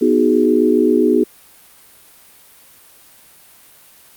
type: chord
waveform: sine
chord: G# minor seventh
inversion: first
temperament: equal with one note detuned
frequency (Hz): 246.9 / 311.1 / 370 / 417.5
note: B3 / D#4 / F#4 / G#4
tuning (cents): 0 / 0 / 0 / +9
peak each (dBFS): -16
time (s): 0.01-1.24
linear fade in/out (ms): 10
effects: white hiss -46 dBFS RMS until 4.16 s + Opus 48 kbps